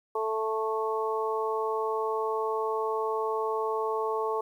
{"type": "harmonic tone", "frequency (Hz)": 220, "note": "A3", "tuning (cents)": 0, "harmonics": [2, 3, 4, 5], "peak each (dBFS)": [-29, -38, -33, -33], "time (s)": [0.15, 4.41], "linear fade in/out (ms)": 5, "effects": ["10-bit"]}